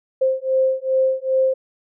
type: beating tone pair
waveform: sine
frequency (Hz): 524 / 526.5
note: C5 / C5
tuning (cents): +2 / +11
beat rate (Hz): 2.5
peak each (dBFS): -19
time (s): 0.21-1.54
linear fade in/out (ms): 10
effects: none